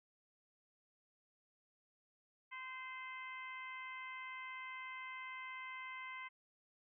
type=harmonic tone; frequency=517 Hz; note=C5; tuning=21 cents flat; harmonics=2 / 3 / 4 / 5 / 6; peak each=-50 / -56 / -48 / -57 / -61 dBFS; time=2.51-6.29 s; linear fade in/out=20 ms; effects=none